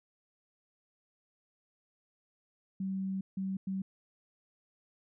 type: tone bursts at uneven times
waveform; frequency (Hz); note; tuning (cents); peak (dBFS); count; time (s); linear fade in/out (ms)
sine; 191.6; G3; -39; -32; 3; 2.8-3.21 / 3.37-3.57 / 3.67-3.82; 5
effects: none